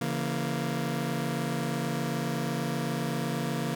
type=chord; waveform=sawtooth; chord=A# diminished; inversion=first; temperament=just; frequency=139.85 / 167.82 / 233.1 Hz; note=C#3 / E3 / A#3; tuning=+16 / +31 / 0 cents; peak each=-29 dBFS; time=0.01-3.75 s; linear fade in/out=5 ms; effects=none